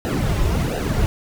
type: noise with flanger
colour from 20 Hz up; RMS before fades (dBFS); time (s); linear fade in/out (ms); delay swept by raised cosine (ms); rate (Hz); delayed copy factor
brown; -20; 0.05-1.06; 0; 0.89 to 4.39; 1.4; -0.85
effects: none